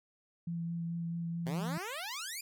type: tone with vibrato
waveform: sine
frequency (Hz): 168.6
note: E3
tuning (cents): +39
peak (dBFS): -34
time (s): 0.47-1.78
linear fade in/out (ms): 5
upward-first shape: sine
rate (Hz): 4.6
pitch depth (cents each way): 12
type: exponential sweep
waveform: 10% pulse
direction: up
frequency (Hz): 122.6 to 2489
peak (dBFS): -30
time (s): 1.46-2.41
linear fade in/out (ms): 5
effects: none

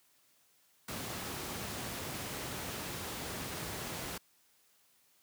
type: noise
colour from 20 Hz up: pink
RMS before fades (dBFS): -40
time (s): 0.88-4.18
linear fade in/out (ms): 5
effects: white hiss -69 dBFS RMS until 5.22 s + high-pass 80 Hz 12 dB/octave

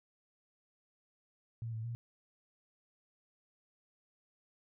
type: tone with pitch steps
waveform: sine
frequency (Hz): 114.8 / 111.2 / 117.5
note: A#2 / A2 / A#2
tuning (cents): -26 / +19 / +14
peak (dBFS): -37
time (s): 1.62-1.95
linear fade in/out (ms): 0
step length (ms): 110
effects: none

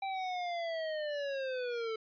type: linear sweep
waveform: square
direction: down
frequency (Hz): 784 to 437.6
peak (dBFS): -35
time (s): 0.02-1.96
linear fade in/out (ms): 5
effects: resampled to 11025 Hz

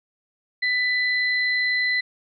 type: tone pair together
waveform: sine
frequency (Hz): 1990 / 4078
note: B6 / C8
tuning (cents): +13 / -45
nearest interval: octave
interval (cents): 1242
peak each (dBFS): -20 / -28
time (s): 0.62-2.01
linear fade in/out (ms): 10
effects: none

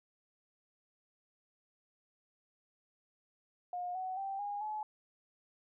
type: tone with pitch steps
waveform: sine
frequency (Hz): 715 / 747.5 / 781.5 / 817.1 / 854.2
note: F5 / F#5 / G5 / G#5 / G#5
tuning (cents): +41 / +17 / -6 / -28 / +48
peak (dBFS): -36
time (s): 3.73-4.83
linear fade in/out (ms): 2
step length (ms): 220
effects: none

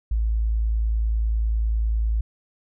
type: tone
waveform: sine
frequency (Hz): 55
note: A1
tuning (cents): 0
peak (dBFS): -19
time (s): 0.11-2.21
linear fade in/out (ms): 5
effects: none

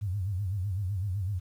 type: tone with vibrato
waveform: sine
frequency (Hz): 96.6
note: G2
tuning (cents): -25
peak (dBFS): -28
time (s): 0.01-1.4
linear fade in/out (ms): 20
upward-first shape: sine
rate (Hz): 7.9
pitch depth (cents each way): 150
effects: 10-bit

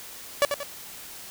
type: tone with echo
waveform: sawtooth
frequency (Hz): 573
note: D5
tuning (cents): -43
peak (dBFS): -13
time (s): 0.42-0.45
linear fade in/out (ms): 0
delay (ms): 91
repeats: 2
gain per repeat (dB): -7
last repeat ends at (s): 0.632
effects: white hiss -42 dBFS RMS until 1.3 s

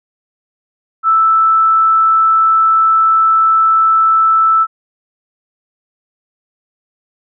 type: tone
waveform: sine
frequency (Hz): 1318.5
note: E6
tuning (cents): 0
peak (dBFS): -7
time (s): 1.03-4.67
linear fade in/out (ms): 50
effects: none

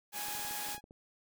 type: high-pass noise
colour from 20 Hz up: white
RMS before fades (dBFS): -40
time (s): 0.12-0.78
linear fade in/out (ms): 50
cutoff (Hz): 160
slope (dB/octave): 24
type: tone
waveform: sawtooth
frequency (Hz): 830.6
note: G#5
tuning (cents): 0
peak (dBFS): -39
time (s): 0.12-0.81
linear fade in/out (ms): 50
type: clicks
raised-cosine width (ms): 2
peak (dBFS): -40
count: 10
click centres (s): 0.284 / 0.351 / 0.396 / 0.449 / 0.51 / 0.687 / 0.747 / 0.78 / 0.841 / 0.909
effects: none

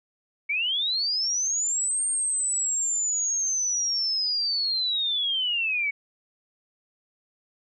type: linear two-way sweep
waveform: sine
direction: up then down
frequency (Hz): 2217 to 8710 to 2217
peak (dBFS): -23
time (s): 0.49-5.91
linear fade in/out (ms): 10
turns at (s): 2.04
effects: none

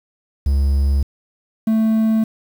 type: tone pair in turn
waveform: triangle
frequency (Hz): 69.4 / 221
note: C#2 / A3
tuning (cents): +3 / +8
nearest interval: octave + minor sixth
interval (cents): 2005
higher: second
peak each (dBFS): -11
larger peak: neither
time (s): 0.46-1.03 / 1.67-2.24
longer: neither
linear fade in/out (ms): 5
effects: 7-bit

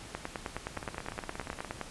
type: two click trains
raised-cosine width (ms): 0.5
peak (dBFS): -19 / -24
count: 17 / 16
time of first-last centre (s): 0.15-1.813 / 0.77-1.647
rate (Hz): 9.62 / 17.1
effects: pink hiss -47 dBFS RMS until 1.9 s + resampled to 24000 Hz

